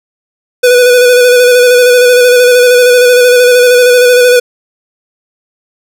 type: tone with vibrato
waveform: square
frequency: 493.9 Hz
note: B4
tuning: in tune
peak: -3 dBFS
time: 0.63-4.4 s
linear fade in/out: 10 ms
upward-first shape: square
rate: 13 Hz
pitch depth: 22 cents each way
effects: none